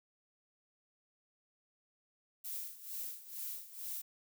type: noise with tremolo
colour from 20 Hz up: violet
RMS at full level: -41 dBFS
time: 2.44-4.02 s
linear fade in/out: 10 ms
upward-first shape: sine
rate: 2.2 Hz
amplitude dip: 80%
effects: none